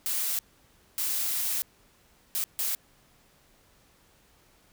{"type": "noise bursts at uneven times", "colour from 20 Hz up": "blue", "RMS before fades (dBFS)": -29, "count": 4, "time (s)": [[0.06, 0.39], [0.98, 1.62], [2.35, 2.44], [2.59, 2.75]], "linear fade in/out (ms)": 0, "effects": ["pink hiss -62 dBFS RMS until 4.72 s"]}